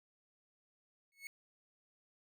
40% pulse tone with exponential growth, 2201 Hz, C#7, 13 cents flat, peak -40 dBFS, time 1.12-1.27 s, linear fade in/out 1 ms, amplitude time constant 32 ms, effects none

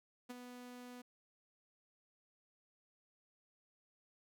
sawtooth tone with ADSR envelope, 246.9 Hz, B3, in tune, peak -39 dBFS, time 0.29-1.02 s, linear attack 14 ms, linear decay 23 ms, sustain -7 dB, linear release 9 ms, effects none

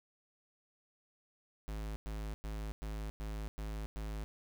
square tone bursts, 53 Hz, G#1, 36 cents sharp, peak -39 dBFS, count 7, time 1.68-4.24 s, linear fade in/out 0 ms, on 280 ms, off 100 ms, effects 12-bit

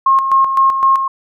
sine tone with tremolo, 1075 Hz, C6, 47 cents sharp, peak -7 dBFS, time 0.06-1.08 s, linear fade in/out 5 ms, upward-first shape square, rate 3.9 Hz, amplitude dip 55%, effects none

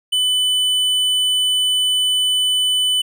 sine tone with hard clipping, 3000 Hz, F#7, 23 cents sharp, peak -16 dBFS, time 0.12-3.02 s, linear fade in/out 10 ms, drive 8 dB, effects none

